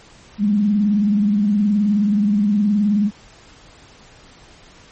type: tone with vibrato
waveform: sine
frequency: 206.1 Hz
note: G#3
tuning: 13 cents flat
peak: -13 dBFS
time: 0.38-3.11 s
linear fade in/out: 50 ms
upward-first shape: triangle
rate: 19 Hz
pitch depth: 98 cents each way
effects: pink hiss -46 dBFS RMS until 4.91 s + MP3 32 kbps